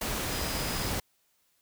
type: tone in noise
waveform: sine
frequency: 4978 Hz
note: D#8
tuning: in tune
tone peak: -41 dBFS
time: 0.31-0.9 s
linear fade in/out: 5 ms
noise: pink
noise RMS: -32 dBFS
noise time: 0.01-1 s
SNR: -12 dB
effects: white hiss -71 dBFS RMS until 1.61 s